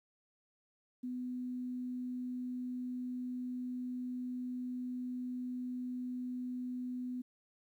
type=tone; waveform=sine; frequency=250 Hz; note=B3; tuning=21 cents sharp; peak=-37 dBFS; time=1.03-7.22 s; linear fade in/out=10 ms; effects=12-bit